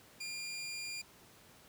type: tone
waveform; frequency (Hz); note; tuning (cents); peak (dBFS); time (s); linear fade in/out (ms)
20% pulse; 2400; D7; +37; -35; 0.2-1.02; 10
effects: pink hiss -60 dBFS RMS until 1.68 s + high-pass 80 Hz 12 dB/octave